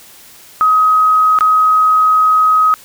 sine tone with dropouts, 1264 Hz, D#6, 27 cents sharp, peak -7 dBFS, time 0.61-2.74 s, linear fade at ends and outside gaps 0 ms, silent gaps 1.388-1.408 s, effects white hiss -40 dBFS RMS until 2.84 s

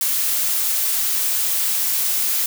blue noise, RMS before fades -20 dBFS, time 0.01-2.46 s, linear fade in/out 2 ms, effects none

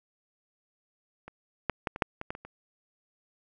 clicks, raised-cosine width 0.5 ms, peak -28 / -11 / -14 / -22 / -8 / -21 / -18 / -26 / -29 dBFS, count 9, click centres 1.28 / 1.697 / 1.872 / 1.961 / 2.022 / 2.214 / 2.305 / 2.351 / 2.45 s, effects none

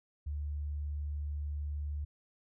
sine tone, 73.42 Hz, D2, in tune, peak -34 dBFS, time 0.26-2.05 s, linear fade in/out 10 ms, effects none

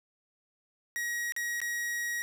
45% pulse tone with dropouts, 1900 Hz, A#6, 33 cents sharp, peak -31 dBFS, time 0.96-2.22 s, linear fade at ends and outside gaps 0 ms, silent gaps 1.322-1.364 / 1.603-1.616 s, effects none

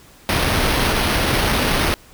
pink noise with sample-and-hold, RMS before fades -18 dBFS, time 0.29-1.94 s, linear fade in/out 0 ms, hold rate 7350 Hz, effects pink hiss -47 dBFS RMS until 2.13 s

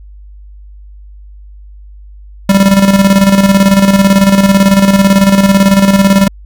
square tone with tremolo, 196 Hz, G3, in tune, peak -3 dBFS, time 2.49-6.28 s, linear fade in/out 5 ms, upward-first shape square, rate 18 Hz, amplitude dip 55%, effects added 50 Hz sine -30 dBFS peak until 6.45 s

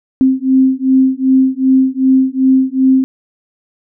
sine beating tone pair, 261.5 / 264.1 Hz, C4 / C4, -1 / +16 cents, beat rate 2.6 Hz, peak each -11 dBFS, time 0.21-3.04 s, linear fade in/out 0 ms, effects none

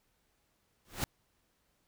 pink noise with exponential growth, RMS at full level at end -30 dBFS, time 0.85-1.04 s, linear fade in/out 0 ms, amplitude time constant 41 ms, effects pink hiss -75 dBFS RMS until 1.87 s

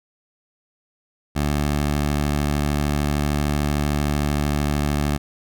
15% pulse tone, 73.2 Hz, D2, 5 cents flat, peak -13 dBFS, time 1.35-5.18 s, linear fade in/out 20 ms, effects none

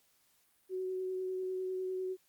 sine tone with vibrato, 372.8 Hz, F#4, 13 cents sharp, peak -34 dBFS, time 0.69-2.17 s, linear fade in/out 50 ms, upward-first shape sine, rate 10 Hz, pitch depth 12 cents each way, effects white hiss -71 dBFS RMS until 2.28 s + Opus 48 kbps

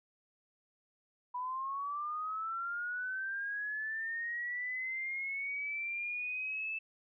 sine linear sweep, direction up, 980 to 2637 Hz, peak -35 dBFS, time 1.34-6.79 s, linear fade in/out 10 ms, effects none

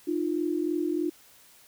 sine tone pair together, 306 / 349.2 Hz, D#4 / F4, -29 / 0 cents, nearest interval major second, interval 229 cents, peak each -28 dBFS, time 0.07-1.1 s, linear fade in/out 10 ms, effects white hiss -56 dBFS RMS until 1.67 s

